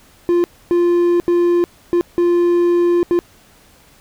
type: tone bursts at uneven times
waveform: triangle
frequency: 348.2 Hz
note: F4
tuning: 5 cents flat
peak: -9 dBFS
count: 6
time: 0.29-0.44 / 0.71-1.2 / 1.28-1.64 / 1.93-2.01 / 2.18-3.03 / 3.11-3.19 s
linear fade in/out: 0 ms
effects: pink hiss -49 dBFS RMS until 4 s